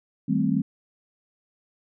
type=chord; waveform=sine; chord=A half-diminished seventh; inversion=second; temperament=equal with one note detuned; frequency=158.37 / 196 / 220 / 261.6 Hz; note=Eb3 / G3 / A3 / C4; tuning=+31 / 0 / 0 / 0 cents; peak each=-27 / -25 / -26 / -25 dBFS; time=0.28-0.62 s; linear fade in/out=10 ms; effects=none